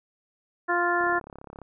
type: harmonic tone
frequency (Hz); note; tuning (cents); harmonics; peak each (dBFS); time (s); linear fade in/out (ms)
349.2; F4; 0; 1 / 2 / 3 / 4 / 5; -28 / -28 / -28 / -28 / -28; 0.68-1.2; 20
type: click train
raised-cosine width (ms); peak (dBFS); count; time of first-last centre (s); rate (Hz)
1; -28; 22; 1.01-1.617; 34.6
effects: none